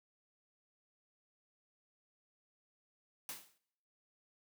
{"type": "noise with exponential decay", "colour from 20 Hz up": "white", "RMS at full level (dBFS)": -41, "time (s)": [3.29, 3.58], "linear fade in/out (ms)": 1, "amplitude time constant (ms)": 62, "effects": ["noise-tail reverb RT60 0.8 s tail -24 dB re dry", "high-pass 150 Hz 12 dB/octave"]}